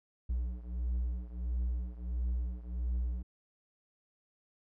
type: beating tone pair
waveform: triangle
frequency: 60 / 61.5 Hz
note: B1 / B1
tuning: -49 / -7 cents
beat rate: 1.5 Hz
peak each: -32 / -35 dBFS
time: 0.29-3.23 s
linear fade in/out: 10 ms
effects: none